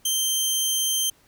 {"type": "tone", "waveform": "15% pulse", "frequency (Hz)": 3136, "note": "G7", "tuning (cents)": 0, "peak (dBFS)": -14, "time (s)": [0.05, 1.1], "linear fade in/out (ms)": 5, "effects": ["pink hiss -59 dBFS RMS until 1.27 s"]}